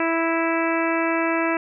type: harmonic tone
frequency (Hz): 329.6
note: E4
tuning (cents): 0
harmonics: 1 / 2 / 3 / 4 / 5 / 6 / 7 / 8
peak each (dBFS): -23 / -26 / -28 / -29 / -30 / -31 / -31 / -32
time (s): 0-1.57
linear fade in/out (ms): 2
effects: none